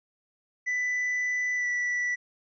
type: tone with pitch glide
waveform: triangle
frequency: 1989 to 1961.6 Hz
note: B6 to B6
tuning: +12 to -12 cents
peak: -24 dBFS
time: 0.66-2.16 s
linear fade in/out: 20 ms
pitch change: -24 cents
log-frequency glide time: 1.55-1.67 s
effects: resampled to 16000 Hz